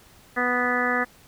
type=harmonic tone; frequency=246.9 Hz; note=B3; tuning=in tune; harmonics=1 / 2 / 3 / 4 / 5 / 6 / 7 / 8; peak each=-29 / -29 / -30 / -35 / -28 / -32 / -26 / -29 dBFS; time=0.36-1.05 s; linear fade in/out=20 ms; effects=pink hiss -53 dBFS RMS until 1.27 s